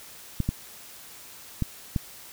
clicks, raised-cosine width 5 ms, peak -12 dBFS, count 4, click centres 0.403 / 0.49 / 1.623 / 1.962 s, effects white hiss -46 dBFS RMS until 2.32 s

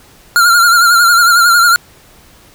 square tone with vibrato, 1396.9 Hz, F6, in tune, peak -6 dBFS, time 0.36-1.76 s, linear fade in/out 0 ms, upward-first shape sine, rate 11 Hz, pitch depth 56 cents each way, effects pink hiss -43 dBFS RMS until 2.54 s

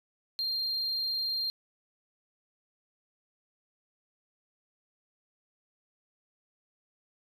triangle tone, 4191 Hz, C8, 2 cents sharp, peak -27 dBFS, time 0.39-1.5 s, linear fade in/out 0 ms, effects tanh soft clip ceiling -24 dBFS

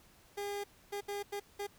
30% pulse tone bursts at uneven times, 405.6 Hz, G#4, 41 cents flat, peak -34 dBFS, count 5, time 0.37-0.64 / 0.92-1.01 / 1.08-1.23 / 1.32-1.4 / 1.59-1.67 s, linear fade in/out 10 ms, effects pink hiss -63 dBFS RMS until 1.78 s

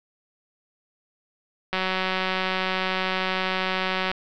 click train, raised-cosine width 0.3 ms, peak -9 dBFS, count 447, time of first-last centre 1.73-4.115 s, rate 187 Hz, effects low-pass 5000 Hz 12 dB/octave

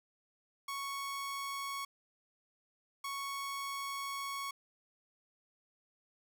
sawtooth tone bursts at uneven times, 1108.7 Hz, C#6, in tune, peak -34 dBFS, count 2, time 0.68-1.85 / 3.04-4.51 s, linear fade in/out 5 ms, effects none

